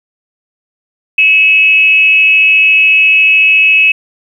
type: tone with frequency modulation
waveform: sine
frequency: 2586 Hz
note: E7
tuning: 34 cents flat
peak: -4 dBFS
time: 1.18-3.92 s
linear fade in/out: 5 ms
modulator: 329 Hz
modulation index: 0.32
effects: 7-bit